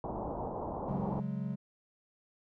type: low-pass noise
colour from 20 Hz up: white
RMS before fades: -38 dBFS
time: 0.04-1.2 s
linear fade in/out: 2 ms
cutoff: 950 Hz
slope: 48 dB/octave
type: chord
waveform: triangle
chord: C# suspended fourth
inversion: none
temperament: equal with one note detuned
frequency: 138.59 / 184.14 / 207.7 Hz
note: C#3 / F#3 / G#3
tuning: 0 / -8 / 0 cents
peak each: -36 dBFS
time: 0.87-1.56 s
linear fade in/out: 20 ms
effects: none